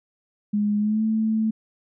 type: tone with pitch glide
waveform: sine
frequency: 207.7 to 219.7 Hz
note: G#3 to A3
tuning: 0 to -2 cents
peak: -19 dBFS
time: 0.53-1.51 s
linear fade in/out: 10 ms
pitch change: +98 cents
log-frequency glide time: 0.78-1.03 s
effects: none